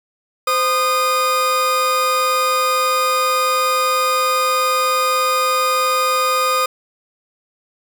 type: tone pair together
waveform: 40% pulse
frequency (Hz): 516 / 1230.1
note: C5 / D#6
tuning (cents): -24 / -20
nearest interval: octave + minor third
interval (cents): 1504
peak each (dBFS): -20 / -15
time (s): 0.47-6.66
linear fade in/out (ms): 5
effects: none